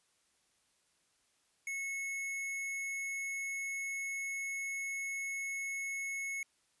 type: tone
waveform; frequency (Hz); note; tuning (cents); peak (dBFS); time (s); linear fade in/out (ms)
square; 2192; C#7; -20; -37; 1.67-6.43; 2
effects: white hiss -74 dBFS RMS until 6.8 s + resampled to 24000 Hz